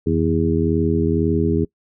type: harmonic tone with a mistuned harmonic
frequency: 82 Hz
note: E2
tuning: 9 cents flat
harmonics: 1 / 2 / 3 / 4 / 5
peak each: -22 / -22 / -22 / -22 / -22 dBFS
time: 0.06-1.65 s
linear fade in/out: 10 ms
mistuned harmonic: 1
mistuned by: +120 cents
effects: noise-tail reverb RT60 0.1 s tail -23 dB re dry